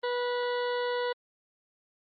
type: harmonic tone with a mistuned harmonic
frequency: 489 Hz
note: B4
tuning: 17 cents flat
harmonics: 1 / 2 / 3 / 4 / 6 / 7 / 8 / 9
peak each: -29 / -35 / -39 / -41 / -45 / -46 / -47 / -48 dBFS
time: 0.03-1.13 s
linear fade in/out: 10 ms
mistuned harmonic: 7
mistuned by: +22 cents
effects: Opus 32 kbps